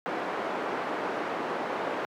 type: band-pass noise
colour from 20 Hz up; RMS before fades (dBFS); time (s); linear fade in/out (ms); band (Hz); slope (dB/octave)
pink; -32; 0.06-2.05; 0; 350 to 1400; 12
effects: high-pass 150 Hz 12 dB/octave